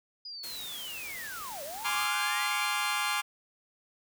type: linear two-way sweep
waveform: sine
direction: down then up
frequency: 4971 to 538 to 2404 Hz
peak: -39 dBFS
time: 0.25-2.66 s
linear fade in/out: 5 ms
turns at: 1.63 s
type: noise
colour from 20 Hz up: white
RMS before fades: -43 dBFS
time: 0.43-2.07 s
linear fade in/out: 10 ms
type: chord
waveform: 20% pulse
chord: D half-diminished seventh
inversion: second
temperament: equal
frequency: 830.6 / 1046.5 / 1174.7 / 1396.9 Hz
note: Ab5 / C6 / D6 / F6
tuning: 0 / 0 / 0 / 0 cents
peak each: -29 dBFS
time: 1.84-3.22 s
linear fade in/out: 20 ms
effects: none